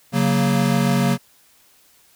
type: chord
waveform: square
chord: F# major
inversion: second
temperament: equal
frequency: 138.59 / 185 / 233.1 Hz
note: C#3 / F#3 / A#3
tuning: 0 / 0 / 0 cents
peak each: -21 dBFS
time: 0.12-1.18 s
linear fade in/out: 50 ms
effects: white hiss -55 dBFS RMS until 2.15 s